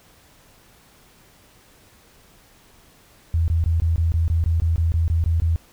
sine tone bursts, 82.41 Hz, E2, in tune, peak -16 dBFS, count 14, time 3.34-5.56 s, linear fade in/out 0 ms, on 140 ms, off 20 ms, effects pink hiss -53 dBFS RMS until 5.72 s

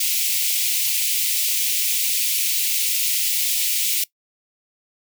white high-pass noise, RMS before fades -21 dBFS, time 0-4.04 s, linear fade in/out 5 ms, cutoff 2200 Hz, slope 48 dB/octave, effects noise-tail reverb RT60 0.1 s tail -20 dB re dry

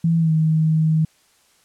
sine tone with pitch glide, 165.7 to 158.03 Hz, E3 to D#3, +9 to +27 cents, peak -14 dBFS, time 0.04-1.05 s, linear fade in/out 5 ms, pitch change -82 cents, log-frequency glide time 0.18-0.32 s, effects white hiss -58 dBFS RMS until 1.64 s + low-pass 10000 Hz 12 dB/octave

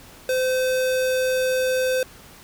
square tone, 514 Hz, C5, 31 cents flat, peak -20 dBFS, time 0.29-2.03 s, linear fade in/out 2 ms, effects pink hiss -46 dBFS RMS until 2.43 s

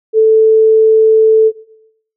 sine tone, 440.1 Hz, A4, in tune, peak -4 dBFS, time 0.13-1.52 s, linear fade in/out 50 ms, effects noise-tail reverb RT60 0.7 s tail -17 dB re dry

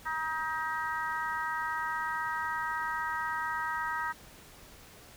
harmonic tone, 316.2 Hz, D#4, 28 cents sharp, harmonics 3 / 4 / 5 / 6, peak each -35 / -36 / -37 / -38 dBFS, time 0.05-4.13 s, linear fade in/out 20 ms, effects pink hiss -53 dBFS RMS until 5.16 s

